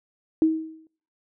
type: tone with exponential decay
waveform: sine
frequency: 318.6 Hz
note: D#4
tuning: 41 cents sharp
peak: -13 dBFS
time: 0.42-0.87 s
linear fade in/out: 1 ms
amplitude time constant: 96 ms
effects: noise-tail reverb RT60 0.5 s tail -20 dB re dry